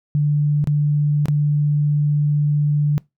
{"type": "tone with dropouts", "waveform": "sine", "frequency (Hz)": 147.4, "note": "D3", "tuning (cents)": 7, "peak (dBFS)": -14, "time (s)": [0.15, 2.98], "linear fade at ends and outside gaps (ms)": 0, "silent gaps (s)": [[0.642, 0.673], [1.257, 1.284]], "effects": ["noise-tail reverb RT60 0.2 s tail -23 dB re dry"]}